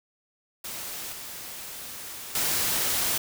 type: noise with level steps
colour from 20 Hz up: white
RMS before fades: -36 / -39 / -26 dBFS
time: 0.64-3.18 s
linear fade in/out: 5 ms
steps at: 1.12 / 2.35 s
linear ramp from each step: 2 ms
effects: none